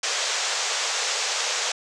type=band-pass noise; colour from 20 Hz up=white; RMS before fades=-26 dBFS; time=0.03-1.72 s; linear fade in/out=5 ms; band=430 to 7400 Hz; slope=48 dB/octave; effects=none